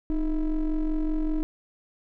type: ring-modulated tone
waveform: triangle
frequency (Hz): 165.6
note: E3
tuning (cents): +8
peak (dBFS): -18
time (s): 0.1-1.43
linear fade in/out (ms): 0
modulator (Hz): 143
effects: none